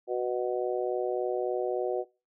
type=harmonic tone; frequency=123.47 Hz; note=B2; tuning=in tune; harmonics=3 / 4 / 5 / 6; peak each=-30 / -32 / -34 / -36 dBFS; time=0.07-2.05 s; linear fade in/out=50 ms; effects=noise-tail reverb RT60 0.3 s tail -23 dB re dry